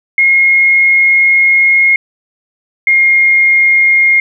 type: tone pair in turn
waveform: sine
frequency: 2151 / 2134 Hz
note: C7 / C7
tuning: +47 / +34 cents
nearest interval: unison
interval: 13 cents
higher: first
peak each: -5 dBFS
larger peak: neither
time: 0.18-1.96 / 2.87-4.2 s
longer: first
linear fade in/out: 2 ms
effects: none